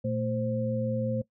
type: tone cluster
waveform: sine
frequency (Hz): 117 / 223 / 524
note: A#2 / A3 / C5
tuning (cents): +7 / +23 / +2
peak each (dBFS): -31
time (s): 0.04-1.22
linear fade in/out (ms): 10
effects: noise-tail reverb RT60 0.1 s tail -19 dB re dry